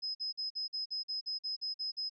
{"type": "tone bursts", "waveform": "sine", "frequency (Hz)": 5080, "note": "D#8", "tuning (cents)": 35, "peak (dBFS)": -34, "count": 12, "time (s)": [0.02, 2.097], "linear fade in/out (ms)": 20, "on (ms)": 130, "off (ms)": 47, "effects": []}